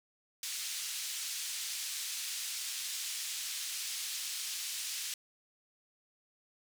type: band-pass noise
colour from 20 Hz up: white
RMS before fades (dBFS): -39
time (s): 0.43-5.14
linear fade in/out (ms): 2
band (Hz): 2800 to 7900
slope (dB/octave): 12
effects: none